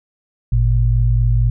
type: tone pair together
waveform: sine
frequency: 51.81 / 116.3 Hz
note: G#1 / A#2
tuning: -3 / -4 cents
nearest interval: octave + major second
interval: 1399 cents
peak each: -14 dBFS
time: 0.52-1.5 s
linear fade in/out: 5 ms
effects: none